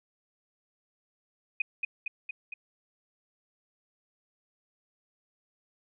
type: tone with echo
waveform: sine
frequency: 2489 Hz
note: D#7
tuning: in tune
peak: -24 dBFS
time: 1.6-1.62 s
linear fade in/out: 5 ms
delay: 230 ms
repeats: 4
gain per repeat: -3 dB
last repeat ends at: 2.54 s
effects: none